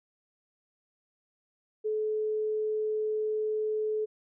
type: tone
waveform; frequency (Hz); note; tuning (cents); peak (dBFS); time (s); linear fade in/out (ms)
sine; 430.3; A4; -39; -27; 1.84-4.06; 20
effects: none